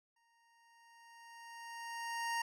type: tone with exponential growth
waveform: 25% pulse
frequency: 930 Hz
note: A#5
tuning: 4 cents flat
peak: -30 dBFS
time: 0.16-2.42 s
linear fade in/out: 5 ms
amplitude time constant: 490 ms
effects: low-pass 11000 Hz 12 dB/octave